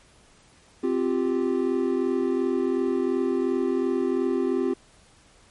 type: chord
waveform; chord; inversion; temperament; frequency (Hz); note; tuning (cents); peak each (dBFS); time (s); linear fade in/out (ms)
triangle; C suspended fourth; none; equal; 261.6 / 349.2 / 392; C4 / F4 / G4; 0 / 0 / 0; -24; 0.83-4.74; 10
effects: pink hiss -56 dBFS RMS until 5.5 s + MP3 48 kbps